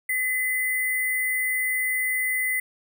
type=tone with sample-and-hold; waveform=sine; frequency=2025 Hz; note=B6; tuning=43 cents sharp; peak=-22 dBFS; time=0.09-2.6 s; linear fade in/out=5 ms; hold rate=11025 Hz; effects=none